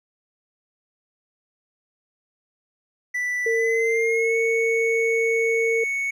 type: tone with pitch glide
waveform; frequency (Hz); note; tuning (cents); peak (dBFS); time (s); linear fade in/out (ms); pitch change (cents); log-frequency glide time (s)
triangle; 1975.5 to 2217; B6 to C#7; 0 to 0; -21; 3.14-6.11; 10; +200; 3.51-4.37
type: tone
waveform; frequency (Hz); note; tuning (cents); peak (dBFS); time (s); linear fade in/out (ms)
sine; 455.5; A#4; -40; -20; 3.46-5.84; 5
effects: none